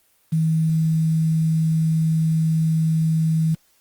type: tone with quantisation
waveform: sine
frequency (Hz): 160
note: D#3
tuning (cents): +49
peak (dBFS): -16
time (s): 0.32-3.55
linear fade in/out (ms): 10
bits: 7
effects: white hiss -61 dBFS RMS until 3.8 s + Opus 24 kbps